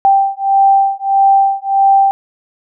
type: beating tone pair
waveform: sine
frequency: 784 / 785.6 Hz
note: G5 / G5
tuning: 0 / +4 cents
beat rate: 1.6 Hz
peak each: -11 dBFS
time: 0.05-2.11 s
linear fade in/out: 0 ms
effects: none